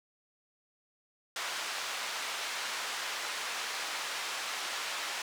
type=band-pass noise; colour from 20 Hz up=pink; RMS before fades=-37 dBFS; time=1.36-5.22 s; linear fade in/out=2 ms; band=1000 to 6500 Hz; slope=12 dB/octave; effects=none

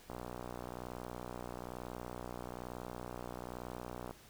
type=click train; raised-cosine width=1 ms; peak=-29 dBFS; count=246; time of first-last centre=0.1-4.11 s; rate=61.1 Hz; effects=pink hiss -59 dBFS RMS until 4.29 s

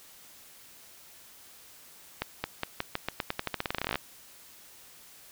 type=accelerating click train; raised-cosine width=0.3 ms; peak=-13 dBFS; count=24; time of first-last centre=2.22-3.956 s; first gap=220 ms; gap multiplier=0.88; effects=white hiss -53 dBFS RMS until 5.31 s

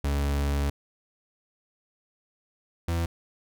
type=tone pair in turn; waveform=40% pulse; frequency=70.9 / 84.31 Hz; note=C#2 / E2; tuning=+40 / +40 cents; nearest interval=minor third; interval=300 cents; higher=second; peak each=-23 / -24 dBFS; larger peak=first; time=0.04-0.7 / 2.88-3.06 s; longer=first; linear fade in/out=5 ms; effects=none

